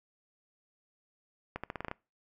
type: accelerating click train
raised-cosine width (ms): 0.5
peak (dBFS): -21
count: 8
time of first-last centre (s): 1.56-1.914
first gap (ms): 76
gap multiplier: 0.86
effects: noise-tail reverb RT60 0.3 s tail -24 dB re dry